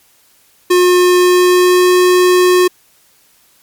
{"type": "tone with pitch glide", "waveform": "square", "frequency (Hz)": [359.5, 362.2], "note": ["F#4", "F#4"], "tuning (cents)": [-50, -37], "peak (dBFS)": -7, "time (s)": [0.7, 2.68], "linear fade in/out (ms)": 10, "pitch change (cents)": 13, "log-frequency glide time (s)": [1.2, 1.92], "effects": ["white hiss -51 dBFS RMS until 3.62 s", "MP3 96 kbps"]}